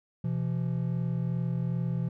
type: tone pair together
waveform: triangle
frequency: 127.1 / 169.66 Hz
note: C3 / F3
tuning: -50 / -50 cents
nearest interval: perfect fourth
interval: 500 cents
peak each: -28 dBFS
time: 0.24-2.09 s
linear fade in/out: 5 ms
effects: none